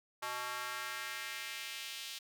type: tone with high-pass filter sweep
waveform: square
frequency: 124 Hz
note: B2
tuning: 7 cents sharp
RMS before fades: -42 dBFS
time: 0.22-2.19 s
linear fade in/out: 10 ms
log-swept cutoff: 980 to 3400 Hz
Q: 1.6
effects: none